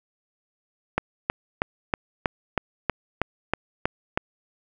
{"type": "click train", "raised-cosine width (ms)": 0.5, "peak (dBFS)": -6, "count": 11, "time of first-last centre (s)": [0.98, 4.175], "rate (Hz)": 3.13, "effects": []}